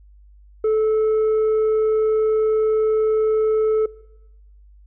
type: tone with tanh clipping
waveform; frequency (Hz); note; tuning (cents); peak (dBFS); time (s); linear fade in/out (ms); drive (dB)
sine; 435.2; A4; -19; -16; 0.64-3.86; 5; 3
effects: noise-tail reverb RT60 1.0 s tail -22 dB re dry + added 50 Hz sine -45 dBFS peak until 4.86 s